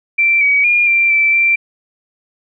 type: tone with pitch steps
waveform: sine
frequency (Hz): 2348 / 2267 / 2418 / 2363 / 2329 / 2354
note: D7 / C#7 / D7 / D7 / D7 / D7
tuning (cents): -1 / +38 / +50 / +10 / -15 / +3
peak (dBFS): -9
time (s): 0.18-1.56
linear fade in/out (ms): 10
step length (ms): 230
effects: none